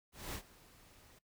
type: noise with ADSR envelope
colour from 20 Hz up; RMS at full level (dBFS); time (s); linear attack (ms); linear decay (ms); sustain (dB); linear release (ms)
pink; -42; 0.12-1.19; 220; 80; -20; 9
effects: noise-tail reverb RT60 0.1 s tail -19 dB re dry